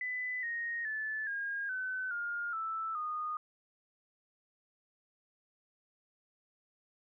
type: tone with pitch steps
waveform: sine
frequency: 2000 / 1866.1 / 1741.1 / 1624.5 / 1515.7 / 1414.2 / 1319.5 / 1231.1 Hz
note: B6 / A#6 / A6 / G#6 / F#6 / F6 / E6 / D#6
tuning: +21 / +1 / -19 / -39 / +41 / +21 / +1 / -19 cents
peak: -34 dBFS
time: 0.01-3.37 s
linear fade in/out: 2 ms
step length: 420 ms
effects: none